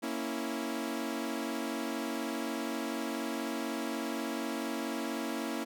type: chord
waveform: sawtooth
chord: A# diminished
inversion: none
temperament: equal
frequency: 233.1 / 277.2 / 329.6 Hz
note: A#3 / C#4 / E4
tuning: 0 / 0 / 0 cents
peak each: -34 dBFS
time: 0.02-5.65 s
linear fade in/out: 20 ms
effects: none